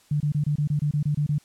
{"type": "tone bursts", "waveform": "sine", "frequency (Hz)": 147.7, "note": "D3", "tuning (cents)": 10, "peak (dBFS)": -20, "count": 11, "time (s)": [0.11, 1.383], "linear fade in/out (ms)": 5, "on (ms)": 93, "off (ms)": 25, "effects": ["white hiss -58 dBFS RMS until 1.44 s", "low-pass 10000 Hz 12 dB/octave"]}